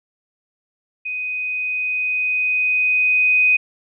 sine tone with level ramp, 2500 Hz, D#7, 8 cents sharp, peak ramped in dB -23 to -11 dBFS, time 1.05-3.57 s, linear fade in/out 10 ms, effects none

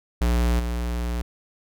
square tone with level steps, 59.4 Hz, A#1, 33 cents sharp, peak -19 / -25 dBFS, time 0.21-1.22 s, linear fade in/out 5 ms, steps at 0.59 s, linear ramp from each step 10 ms, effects none

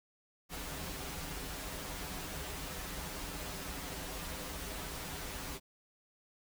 pink noise with comb filter, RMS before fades -42 dBFS, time 0.49-5.6 s, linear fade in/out 50 ms, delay 8.8 ms, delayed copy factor -0.8, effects none

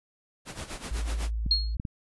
pink noise with tremolo, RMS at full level -36 dBFS, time 0.45-1.31 s, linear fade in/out 50 ms, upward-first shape sine, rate 8 Hz, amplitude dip 75%
sine tone, 55.2 Hz, A1, 6 cents sharp, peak -27 dBFS, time 0.91-1.77 s, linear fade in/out 5 ms
clicks, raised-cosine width 5 ms, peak -20 dBFS, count 3, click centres 1.463 / 1.799 / 1.852 s
sine tone with exponential decay, 4271 Hz, C8, 35 cents sharp, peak -17 dBFS, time 1.51-1.75 s, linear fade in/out 2 ms, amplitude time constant 51 ms
effects resampled to 24000 Hz

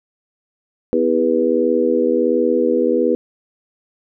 harmonic tone with a mistuned harmonic, 81.4 Hz, E2, 21 cents flat, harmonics 3 / 4 / 5 / 6, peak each -20 / -20 / -19 / -17 dBFS, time 0.93-3.15 s, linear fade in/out 0 ms, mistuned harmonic 3, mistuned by +36 cents, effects none

